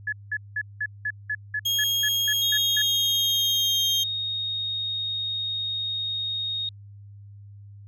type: tone bursts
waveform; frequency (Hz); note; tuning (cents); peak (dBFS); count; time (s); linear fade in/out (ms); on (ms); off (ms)
sine; 1708; G#6; +48; -24; 12; 0.07-2.82; 5; 55; 190
type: tone with pitch glide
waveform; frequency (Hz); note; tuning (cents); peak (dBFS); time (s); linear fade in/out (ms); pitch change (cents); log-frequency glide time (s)
35% pulse; 3262 to 3193; G#7 to G7; -32 to +31; -20; 1.65-4.04; 10; -37; 2.48-3.8
type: tone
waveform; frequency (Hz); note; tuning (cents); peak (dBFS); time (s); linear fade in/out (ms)
sine; 3725; A#7; -2; -26; 2.42-6.69; 2
effects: added 101 Hz sine -42 dBFS peak until 7.87 s